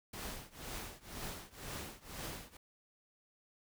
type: noise with tremolo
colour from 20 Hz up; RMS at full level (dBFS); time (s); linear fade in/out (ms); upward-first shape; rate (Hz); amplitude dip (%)
pink; -42; 0.13-2.57; 5; triangle; 2; 95
effects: none